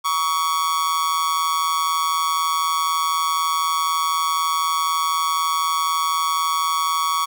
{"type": "tone with amplitude modulation", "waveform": "45% pulse", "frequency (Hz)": 1122, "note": "C#6", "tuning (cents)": 21, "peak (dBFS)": -15, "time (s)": [0.04, 7.26], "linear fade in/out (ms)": 20, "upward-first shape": "sine", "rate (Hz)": 164, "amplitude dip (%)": 75, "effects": []}